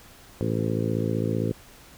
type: harmonic tone with a mistuned harmonic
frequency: 55.4 Hz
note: A1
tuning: 13 cents sharp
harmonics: 2 / 3 / 4 / 5 / 6 / 7 / 8 / 9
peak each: -28 / -30 / -31 / -32 / -33 / -33 / -34 / -35 dBFS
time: 0.41-1.52 s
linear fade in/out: 0 ms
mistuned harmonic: 9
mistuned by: +25 cents
effects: pink hiss -50 dBFS RMS until 1.97 s